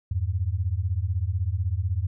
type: beating tone pair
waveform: sine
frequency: 83.8 / 99.8 Hz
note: E2 / G2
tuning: +29 / +32 cents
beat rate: 16 Hz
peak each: -26 dBFS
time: 0.11-2.07 s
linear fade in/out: 5 ms
effects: none